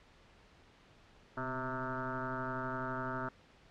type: tone with frequency modulation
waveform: sine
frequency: 780 Hz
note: G5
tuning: 9 cents flat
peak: -35 dBFS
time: 1.37-3.29 s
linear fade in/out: 5 ms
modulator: 131 Hz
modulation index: 5.5
effects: pink hiss -62 dBFS RMS until 3.7 s + low-pass 4000 Hz 12 dB/octave